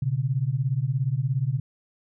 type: beating tone pair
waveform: sine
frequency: 123.47 / 140.47 Hz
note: B2 / C#3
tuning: 0 / +23 cents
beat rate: 17 Hz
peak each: -25 dBFS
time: 0.02-1.6 s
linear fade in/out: 5 ms
effects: none